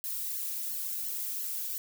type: noise with flanger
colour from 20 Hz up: violet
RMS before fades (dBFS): -35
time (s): 0.04-1.78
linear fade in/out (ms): 0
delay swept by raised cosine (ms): 0.81 to 2.81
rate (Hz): 2.9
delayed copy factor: -1
effects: none